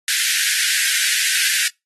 pink high-pass noise, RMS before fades -19 dBFS, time 0.08-1.68 s, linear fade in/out 2 ms, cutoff 1500 Hz, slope 96 dB/octave, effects noise-tail reverb RT60 0.2 s tail -26 dB re dry + AAC 32 kbps

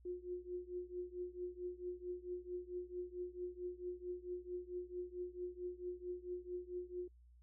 sine tone with tremolo, 358.2 Hz, F4, 44 cents sharp, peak -38 dBFS, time 0.05-7.08 s, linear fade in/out 5 ms, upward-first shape triangle, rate 4.5 Hz, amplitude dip 95%, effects noise-tail reverb RT60 0.1 s tail -23 dB re dry + added 60 Hz sine -61 dBFS peak until 7.42 s

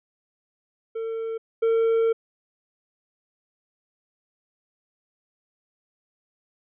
triangle tone pair in turn, 451 / 453.9 Hz, A4 / A#4, +43 / -46 cents, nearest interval unison, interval 11 cents, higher second, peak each -25 / -16 dBFS, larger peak second, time 0.95-1.38 / 1.62-2.13 s, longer second, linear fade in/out 10 ms, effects resampled to 8000 Hz

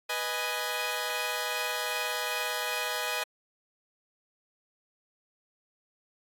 10% pulse chord, G# minor, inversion first, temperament equal, 493.9 / 622.3 / 830.6 Hz, B4 / D#5 / G#5, 0 / 0 / 0 cents, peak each -26 dBFS, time 0.09-3.24 s, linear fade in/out 10 ms, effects AAC 64 kbps

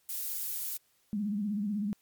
violet noise, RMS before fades -35 dBFS, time 0.09-0.77 s, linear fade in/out 2 ms
sine tone with vibrato, 206.2 Hz, G#3, 12 cents flat, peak -29 dBFS, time 1.13-1.93 s, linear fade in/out 0 ms, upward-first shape sine, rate 16 Hz, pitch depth 88 cents each way
effects white hiss -70 dBFS RMS until 2.01 s + MP3 96 kbps

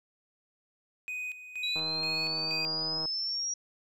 triangle tone with tremolo, 2496 Hz, D#7, 5 cents sharp, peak -32 dBFS, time 1.08-2.65 s, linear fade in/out 0 ms, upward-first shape square, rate 2.1 Hz, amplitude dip 70%
sine exponential sweep, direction up, 3884 to 5720 Hz, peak -30 dBFS, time 1.63-3.54 s, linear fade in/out 5 ms
click train, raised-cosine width 1 ms, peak -28 dBFS, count 207, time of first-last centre 1.76-3.056 s, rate 159 Hz
effects none

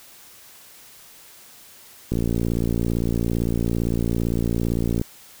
click train, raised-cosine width 3 ms, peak -10 dBFS, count 168, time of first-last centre 2.12-5.014 s, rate 57.7 Hz, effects white hiss -47 dBFS RMS until 5.4 s

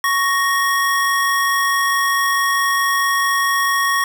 square tone pair together, 1109.9 / 1864.7 Hz, C#6 / A#6, +2 / 0 cents, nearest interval major sixth, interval 898 cents, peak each -18 / -19 dBFS, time 0.04-4.04 s, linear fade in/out 2 ms, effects none

